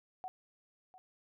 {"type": "tone with echo", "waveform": "sine", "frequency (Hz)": 746, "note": "F#5", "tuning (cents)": 14, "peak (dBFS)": -39, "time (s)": [0.24, 0.28], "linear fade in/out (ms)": 0, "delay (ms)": 700, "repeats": 1, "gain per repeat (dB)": -15, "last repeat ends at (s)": 0.98, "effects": []}